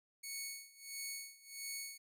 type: tone with tremolo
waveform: 10% pulse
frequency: 2217 Hz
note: C#7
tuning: in tune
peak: -32 dBFS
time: 0.23-1.98 s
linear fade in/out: 10 ms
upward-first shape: sine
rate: 1.5 Hz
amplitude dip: 90%
effects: none